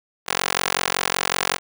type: tone with high-pass filter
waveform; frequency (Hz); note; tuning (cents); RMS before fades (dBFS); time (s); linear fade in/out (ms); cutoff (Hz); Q
15% pulse; 45.34; F#1; -34; -23; 0.26-1.59; 50; 860; 0.55
effects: none